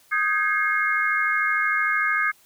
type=chord; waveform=sine; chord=Ab major seventh; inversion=second; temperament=equal with one note detuned; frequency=1244.5 / 1568 / 1661.2 / 2148 Hz; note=Eb6 / G6 / Ab6 / C7; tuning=0 / 0 / 0 / +45 cents; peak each=-25 / -27 / -25 / -24 dBFS; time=0.11-2.32 s; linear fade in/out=20 ms; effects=white hiss -57 dBFS RMS until 2.45 s